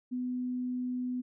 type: tone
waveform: sine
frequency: 250 Hz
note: B3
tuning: 21 cents sharp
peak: -31 dBFS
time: 0.11-1.22 s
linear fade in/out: 20 ms
effects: none